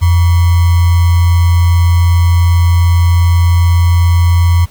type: tone with sample-and-hold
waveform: sine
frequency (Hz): 86.3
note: F2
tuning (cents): -20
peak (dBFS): -5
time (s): 0.01-4.66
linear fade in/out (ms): 20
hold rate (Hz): 1050
effects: pink hiss -43 dBFS RMS until 4.7 s